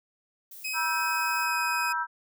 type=noise; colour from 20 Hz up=violet; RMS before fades=-45 dBFS; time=0.51-1.45 s; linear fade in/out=5 ms
type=tone with pitch glide; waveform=sawtooth; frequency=2533 to 2517 Hz; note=D#7 to D#7; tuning=+30 to +19 cents; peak=-27 dBFS; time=0.64-1.93 s; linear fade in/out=10 ms; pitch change=-11 cents; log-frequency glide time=1.48-1.55 s
type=chord; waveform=sine; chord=E minor; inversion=second; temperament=equal with one note detuned; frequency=962.4 / 1318.5 / 1568 Hz; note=B5 / E6 / G6; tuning=-45 / 0 / 0 cents; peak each=-30 / -31 / -31 dBFS; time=0.73-2.07 s; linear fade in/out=50 ms
effects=none